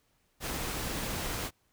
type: noise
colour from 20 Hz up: pink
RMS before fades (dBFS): -35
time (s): 0.4-1.51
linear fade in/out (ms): 50
effects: pink hiss -72 dBFS RMS until 1.72 s